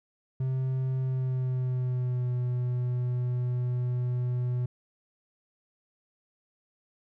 triangle tone with pitch glide, 130.7 to 123.79 Hz, C3 to B2, -1 to +4 cents, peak -24 dBFS, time 0.4-4.66 s, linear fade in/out 5 ms, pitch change -95 cents, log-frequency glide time 1.01-2.31 s, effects none

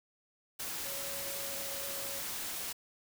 sine tone in noise, 554.4 Hz, C#5, in tune, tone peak -46 dBFS, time 0.85-2.2 s, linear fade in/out 10 ms, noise white, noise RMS -39 dBFS, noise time 0.59-2.73 s, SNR -10 dB, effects none

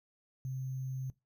sine tone with sample-and-hold, 130.81 Hz, C3, in tune, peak -35 dBFS, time 0.45-1.1 s, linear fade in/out 0 ms, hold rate 6300 Hz, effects noise-tail reverb RT60 0.2 s tail -19 dB re dry

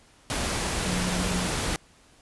sine tone in noise, 180 Hz, F#3, 47 cents flat, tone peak -28 dBFS, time 0.86-1.49 s, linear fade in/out 0 ms, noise pink, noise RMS -28 dBFS, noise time 0.3-1.76 s, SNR -3 dB, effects pink hiss -57 dBFS RMS until 2.21 s + resampled to 24000 Hz

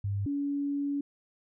sine tone pair in turn, 100 / 283.8 Hz, G2 / C#4, +35 / +41 cents, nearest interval octave + tritone, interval 1806 cents, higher second, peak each -28 dBFS, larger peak neither, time 0.04-0.26 / 0.26-1.01 s, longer second, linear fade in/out 5 ms, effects none

